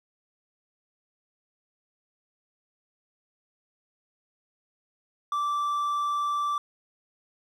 triangle tone, 1168 Hz, D6, 10 cents flat, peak -23 dBFS, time 5.32-6.58 s, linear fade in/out 2 ms, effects none

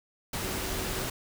sine tone in noise, 376.6 Hz, F#4, 31 cents sharp, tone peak -41 dBFS, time 0.42-1.06 s, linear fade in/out 5 ms, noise pink, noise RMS -33 dBFS, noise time 0.33-1.1 s, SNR -11 dB, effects none

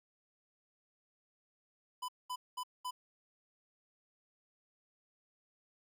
square tone bursts, 1000 Hz, B5, 21 cents sharp, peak -38 dBFS, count 4, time 2.02-2.91 s, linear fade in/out 10 ms, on 65 ms, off 210 ms, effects none

